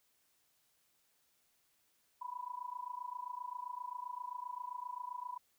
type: tone with amplitude modulation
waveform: sine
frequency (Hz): 987.8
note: B5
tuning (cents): 0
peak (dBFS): -37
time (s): 2.21-5.38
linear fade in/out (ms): 10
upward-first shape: sine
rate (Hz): 27.6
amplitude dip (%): 90
effects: white hiss -75 dBFS RMS until 5.58 s